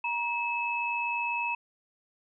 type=tone pair together; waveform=sine; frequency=948 / 2596 Hz; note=A#5 / E7; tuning=+29 / -27 cents; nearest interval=octave + perfect fourth; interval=1744 cents; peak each=-31 / -30 dBFS; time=0.04-1.55 s; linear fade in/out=5 ms; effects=none